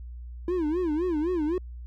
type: tone with vibrato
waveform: triangle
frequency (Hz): 330.9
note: E4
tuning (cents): +7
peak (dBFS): -22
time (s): 0.48-1.58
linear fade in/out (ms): 2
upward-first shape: sine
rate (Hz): 3.9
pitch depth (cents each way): 190
effects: added 60 Hz sine -37 dBFS peak until 1.86 s